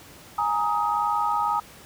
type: chord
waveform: sine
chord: Ab suspended second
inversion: none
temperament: equal with one note detuned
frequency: 830.6 / 932.3 / 1256.1 Hz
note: Ab5 / Bb5 / Eb6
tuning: 0 / 0 / +16 cents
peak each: -26 / -26 / -25 dBFS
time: 0.38-1.6 s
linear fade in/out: 5 ms
effects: pink hiss -47 dBFS RMS until 1.85 s + high-pass 60 Hz 12 dB/octave